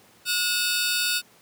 sawtooth tone cluster, 1444 / 2608 / 3670 / 4529 Hz, F#6 / E7 / A#7 / C#8, -43 / -19 / -28 / +36 cents, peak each -25 dBFS, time 0.25-1.22 s, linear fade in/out 50 ms, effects pink hiss -55 dBFS RMS until 1.41 s + high-pass 150 Hz 12 dB/octave

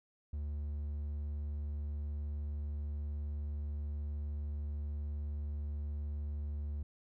triangle tone, 73.42 Hz, D2, in tune, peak -34 dBFS, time 0.33-6.83 s, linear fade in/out 5 ms, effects none

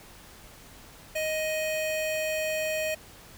square tone pair together, 625 / 2500 Hz, D#5 / D#7, +8 / +8 cents, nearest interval 2 octaves, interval 2400 cents, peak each -29 / -34 dBFS, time 1.15-2.95 s, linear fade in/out 10 ms, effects pink hiss -50 dBFS RMS until 3.37 s

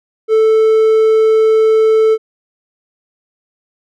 triangle tone, 440 Hz, A4, in tune, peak -5 dBFS, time 0.28-2.18 s, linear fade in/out 50 ms, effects none

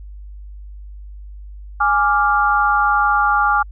sine chord, D diminished, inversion second, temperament equal, 830.6 / 1174.7 / 1396.9 Hz, Ab5 / D6 / F6, 0 / 0 / 0 cents, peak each -17 dBFS, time 1.8-3.63 s, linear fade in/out 10 ms, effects added 50 Hz sine -32 dBFS peak until 3.71 s

